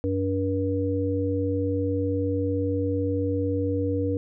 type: harmonic tone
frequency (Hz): 95.8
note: G2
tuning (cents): -39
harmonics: 1 / 3 / 5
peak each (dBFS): -27 / -27 / -27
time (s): 0.04-4.17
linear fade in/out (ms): 0
effects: none